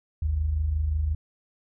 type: tone pair together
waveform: sine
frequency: 51.39 / 77 Hz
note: G#1 / D#2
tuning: -18 / -17 cents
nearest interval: perfect fifth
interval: 701 cents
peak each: -31 / -23 dBFS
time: 0.22-1.15 s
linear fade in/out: 5 ms
effects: none